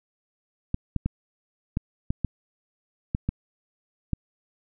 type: clicks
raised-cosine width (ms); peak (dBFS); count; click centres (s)
5; -12; 9; 0.744 / 0.963 / 1.06 / 1.771 / 2.105 / 2.247 / 3.149 / 3.29 / 4.133
effects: none